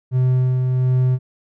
triangle tone with tremolo, 127.8 Hz, C3, 40 cents flat, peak -11 dBFS, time 0.11-1.19 s, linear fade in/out 50 ms, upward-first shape sine, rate 1.4 Hz, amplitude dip 30%, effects none

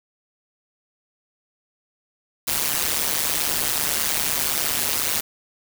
white noise with amplitude modulation, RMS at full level -19 dBFS, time 2.47-5.21 s, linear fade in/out 10 ms, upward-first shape sine, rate 150 Hz, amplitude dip 95%, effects none

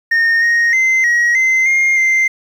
sine tone with pitch steps, 1836 / 1867 / 2070 / 1901 / 2067 / 2124 / 2086 Hz, A#6 / A#6 / C7 / A#6 / C7 / C7 / C7, -27 / +2 / -19 / +33 / -22 / +25 / -6 cents, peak -7 dBFS, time 0.11-2.28 s, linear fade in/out 10 ms, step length 310 ms, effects tanh soft clip ceiling -9 dBFS + 7-bit

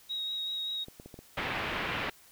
sine tone with vibrato, 3790 Hz, A#7, 28 cents sharp, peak -32 dBFS, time 0.09-0.85 s, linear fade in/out 20 ms, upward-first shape sine, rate 5.2 Hz, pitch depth 13 cents each way
clicks, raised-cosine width 2 ms, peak -32 dBFS, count 8, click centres 0.884 / 0.999 / 1.06 / 1.142 / 1.19 / 1.393 / 1.465 / 1.971 s
white low-pass noise, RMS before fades -34 dBFS, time 1.37-2.1 s, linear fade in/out 5 ms, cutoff 2800 Hz, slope 24 dB/octave
effects white hiss -58 dBFS RMS until 2.31 s

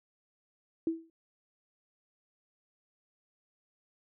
sine tone with exponential decay, 327.4 Hz, E4, 12 cents flat, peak -24 dBFS, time 0.87-1.1 s, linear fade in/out 2 ms, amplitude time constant 48 ms, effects none

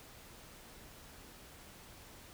silence, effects pink hiss -55 dBFS RMS until 2.33 s

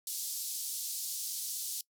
white band-pass noise, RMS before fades -38 dBFS, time 0.07-1.81 s, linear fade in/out 2 ms, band 4200 to 14000 Hz, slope 24 dB/octave, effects noise-tail reverb RT60 0.1 s tail -22 dB re dry

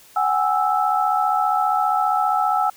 sine tone cluster, 747 / 822 / 1316 Hz, F#5 / G#5 / E6, +16 / -18 / -3 cents, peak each -21 dBFS, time 0.16-2.7 s, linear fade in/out 5 ms, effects white hiss -49 dBFS RMS until 2.76 s

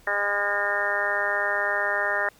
harmonic tone, 203.1 Hz, G#3, 38 cents flat, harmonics 2 / 3 / 4 / 5 / 6 / 7 / 8 / 9, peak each -36 / -30 / -33 / -34 / -34 / -31 / -30 / -26 dBFS, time 0.07-2.29 s, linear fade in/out 2 ms, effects pink hiss -56 dBFS RMS until 2.39 s

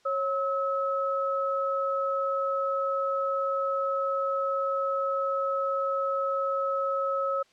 sine tone pair together, 547 / 1291.3 Hz, C#5 / E6, -23 / -36 cents, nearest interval octave + minor third, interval 1487 cents, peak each -28 dBFS, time 0.05-7.43 s, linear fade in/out 10 ms, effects white hiss -63 dBFS RMS until 7.52 s + low-pass 5000 Hz 12 dB/octave

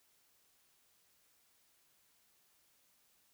silence, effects white hiss -72 dBFS RMS until 3.33 s

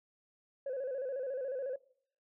sine tone with vibrato, 529 Hz, C5, 19 cents sharp, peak -33 dBFS, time 0.66-1.76 s, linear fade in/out 5 ms, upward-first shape square, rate 14 Hz, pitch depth 78 cents each way, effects noise-tail reverb RT60 0.6 s tail -21 dB re dry + tanh soft clip ceiling -32 dBFS

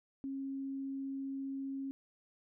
sine tone, 271.5 Hz, C#4, 36 cents flat, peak -37 dBFS, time 0.24-1.91 s, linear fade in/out 0 ms, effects none

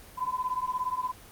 sine beating tone pair, 1002 / 1019 Hz, B5 / C6, +25 / -46 cents, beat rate 17 Hz, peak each -31 dBFS, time 0.17-1.12 s, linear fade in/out 20 ms, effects pink hiss -50 dBFS RMS until 1.31 s + Opus 24 kbps

